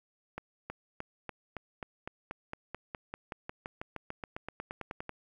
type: accelerating click train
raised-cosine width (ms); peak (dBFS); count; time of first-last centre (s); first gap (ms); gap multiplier
0.5; -23; 27; 0.38-5.093; 320; 0.95
effects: 10-bit